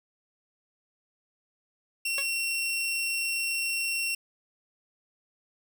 sawtooth tone, 2727 Hz, F7, 42 cents flat, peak -24 dBFS, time 2.05-4.15 s, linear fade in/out 5 ms
10% pulse tone with exponential decay, 554.4 Hz, C#5, in tune, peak -22 dBFS, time 2.18-2.28 s, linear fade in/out 1 ms, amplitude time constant 20 ms
effects none

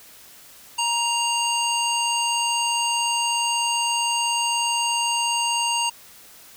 harmonic tone with a mistuned harmonic, 932.3 Hz, A#5, in tune, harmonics 1 / 3 / 5 / 7 / 9, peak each -24 / -24 / -31 / -31 / -29 dBFS, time 0.78-5.9 s, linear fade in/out 10 ms, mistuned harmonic 1, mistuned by +16 cents, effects white hiss -47 dBFS RMS until 6.56 s

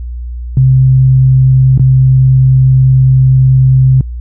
sine tone with dropouts, 130.81 Hz, C3, in tune, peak -3 dBFS, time 0.57-4.01 s, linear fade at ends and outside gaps 2 ms, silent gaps 1.777-1.795 s, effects added 60 Hz sine -18 dBFS peak until 4.2 s

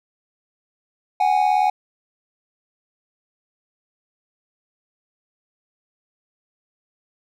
triangle tone pair together, 746 / 824.8 Hz, F#5 / G#5, +14 / -12 cents, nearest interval major second, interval 174 cents, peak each -16 dBFS, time 1.2-1.7 s, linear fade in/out 5 ms, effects none

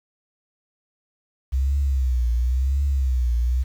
sine tone with vibrato, 64.4 Hz, C2, 27 cents flat, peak -17 dBFS, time 1.52-3.64 s, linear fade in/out 20 ms, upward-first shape triangle, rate 0.95 Hz, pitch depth 170 cents each way, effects tanh soft clip ceiling -13 dBFS + 8-bit

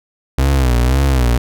35% pulse tone with vibrato, 64.1 Hz, C2, 35 cents flat, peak -9 dBFS, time 0.38-1.38 s, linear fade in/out 5 ms, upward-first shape sine, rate 1.9 Hz, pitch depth 130 cents each way, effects none

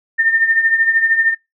sine tone with tremolo, 1811 Hz, A6, 49 cents sharp, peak -8 dBFS, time 0.18-1.35 s, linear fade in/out 20 ms, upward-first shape triangle, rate 13 Hz, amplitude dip 75%, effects noise-tail reverb RT60 0.2 s tail -24 dB re dry

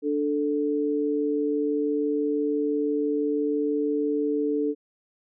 sine tone pair together, 293.7 / 439.7 Hz, D4 / A4, 0 / -1 cents, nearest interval perfect fifth, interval 699 cents, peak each -25 dBFS, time 0.02-4.75 s, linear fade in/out 50 ms, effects none

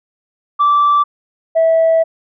sine tone pair in turn, 1165 / 652.7 Hz, D6 / E5, -14 / -17 cents, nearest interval minor seventh, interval 1003 cents, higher first, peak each -7 dBFS, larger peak neither, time 0.59-1.04 / 1.55-2.04 s, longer second, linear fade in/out 20 ms, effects tanh soft clip ceiling -6 dBFS

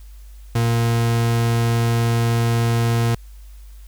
40% pulse tone, 116.54 Hz, A#2, in tune, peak -15 dBFS, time 0.55-3.15 s, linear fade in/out 5 ms, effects added 50 Hz sine -37 dBFS peak until 3.87 s + white hiss -55 dBFS RMS until 3.87 s

